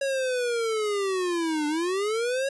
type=linear two-way sweep; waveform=square; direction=down then up; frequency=554.4 to 293.7 to 554.4 Hz; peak=-25 dBFS; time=0.01-2.49 s; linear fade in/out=5 ms; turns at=1.67 s; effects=resampled to 24000 Hz